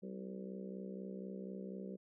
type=harmonic tone with a mistuned harmonic; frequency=64.1 Hz; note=C2; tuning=35 cents flat; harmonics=3 / 4 / 5 / 6 / 7 / 8 / 9; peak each=-45 / -56 / -56 / -51 / -53 / -54 / -59 dBFS; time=0.02-1.97 s; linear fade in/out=20 ms; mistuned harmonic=5; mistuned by=+63 cents; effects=none